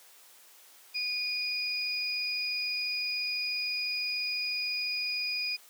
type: tone pair together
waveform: sine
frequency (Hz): 2453 / 4937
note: D#7 / D#8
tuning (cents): -25 / -14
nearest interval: octave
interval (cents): 1211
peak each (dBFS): -33 / -32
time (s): 0.94-5.57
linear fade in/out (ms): 20
effects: white hiss -56 dBFS RMS until 5.69 s + high-pass 400 Hz 12 dB/octave